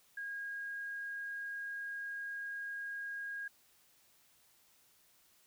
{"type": "tone", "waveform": "sine", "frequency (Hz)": 1632, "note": "G#6", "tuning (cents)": -31, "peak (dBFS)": -39, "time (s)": [0.17, 3.48], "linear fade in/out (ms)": 5, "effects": ["white hiss -68 dBFS RMS until 5.46 s"]}